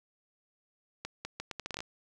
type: accelerating click train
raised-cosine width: 0.2 ms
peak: -20 dBFS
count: 11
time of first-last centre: 1.05-1.805 s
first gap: 200 ms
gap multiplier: 0.75
effects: none